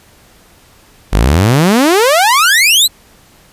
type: exponential sweep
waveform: sawtooth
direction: up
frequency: 44.95 to 4195 Hz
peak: -3 dBFS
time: 1.12-2.88 s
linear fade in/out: 20 ms
effects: pink hiss -45 dBFS RMS until 3.52 s + resampled to 32000 Hz